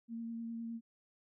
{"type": "tone with vibrato", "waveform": "sine", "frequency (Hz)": 230, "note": "A#3", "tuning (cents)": -23, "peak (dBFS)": -39, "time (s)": [0.08, 0.81], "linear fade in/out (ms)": 50, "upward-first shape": "triangle", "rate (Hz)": 9.8, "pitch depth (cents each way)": 17, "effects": []}